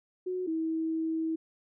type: tone pair in turn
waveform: sine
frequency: 366.6 / 322.3 Hz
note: F#4 / E4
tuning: -16 / -39 cents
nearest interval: major second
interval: 223 cents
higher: first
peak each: -30 / -28 dBFS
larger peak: second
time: 0.26-0.47 / 0.47-1.36 s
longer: second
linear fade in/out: 10 ms
effects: none